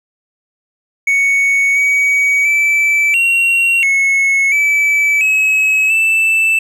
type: tone with pitch steps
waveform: triangle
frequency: 2224 / 2260 / 2318 / 2744 / 2189 / 2305 / 2564 / 2647 Hz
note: C#7 / C#7 / D7 / F7 / C#7 / D7 / E7 / E7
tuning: +5 / +33 / -23 / -31 / -22 / -33 / -49 / +7 cents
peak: -8 dBFS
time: 1.07-6.59 s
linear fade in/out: 5 ms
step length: 690 ms
effects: none